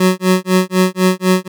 25% pulse tone with tremolo, 185 Hz, F#3, in tune, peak -4 dBFS, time 0-1.48 s, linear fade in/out 5 ms, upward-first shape sine, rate 4 Hz, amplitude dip 100%, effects none

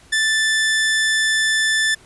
sawtooth tone, 1760 Hz, A6, in tune, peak -12 dBFS, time 0.12-1.95 s, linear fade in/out 10 ms, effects pink hiss -49 dBFS RMS until 2.05 s + resampled to 24000 Hz

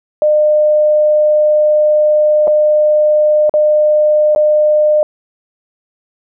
sine tone with dropouts, 605 Hz, D#5, 49 cents flat, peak -7 dBFS, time 0.22-5.03 s, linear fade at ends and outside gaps 1 ms, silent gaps 2.473-2.478 / 3.495-3.539 / 4.35-4.36 s, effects none

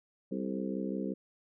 harmonic tone with a mistuned harmonic, 65.41 Hz, C2, in tune, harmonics 3 / 4 / 5 / 6 / 7 / 8, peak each -36 / -38 / -40 / -42 / -43 / -44 dBFS, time 0.31-1.14 s, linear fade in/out 10 ms, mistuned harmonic 7, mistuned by -52 cents, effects none

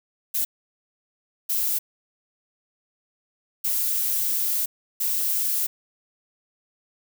violet noise bursts at uneven times, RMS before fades -24 dBFS, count 4, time 0.34-0.45 / 1.49-1.79 / 3.64-4.66 / 5-5.67 s, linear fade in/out 10 ms, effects none

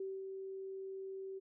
sine tone with ADSR envelope, 384.7 Hz, G4, 33 cents flat, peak -38 dBFS, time 0-1.4 s, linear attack 4 ms, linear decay 220 ms, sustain -4 dB, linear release 24 ms, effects none

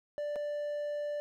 triangle tone with dropouts, 588 Hz, D5, 2 cents sharp, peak -31 dBFS, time 0.18-1.2 s, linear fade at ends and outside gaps 0 ms, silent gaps 0.358-0.362 s, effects none

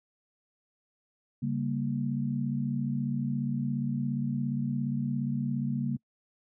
sine chord, G diminished, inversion second, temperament equal, 138.59 / 196 / 233.1 Hz, Db3 / G3 / Bb3, 0 / 0 / 0 cents, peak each -31 / -35 / -31 dBFS, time 1.42-5.97 s, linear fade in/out 10 ms, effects noise-tail reverb RT60 0.1 s tail -26 dB re dry

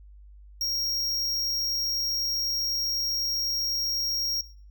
square tone, 5588 Hz, F8, in tune, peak -26 dBFS, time 0.61-4.41 s, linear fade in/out 2 ms, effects noise-tail reverb RT60 0.4 s tail -17 dB re dry + added 50 Hz sine -46 dBFS peak until 4.7 s

